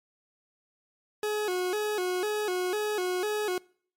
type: tone with vibrato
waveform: 40% pulse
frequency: 392 Hz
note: G4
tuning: in tune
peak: -26 dBFS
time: 1.23-3.58 s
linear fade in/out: 2 ms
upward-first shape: square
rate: 2 Hz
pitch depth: 130 cents each way
effects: noise-tail reverb RT60 0.5 s tail -24 dB re dry + MP3 64 kbps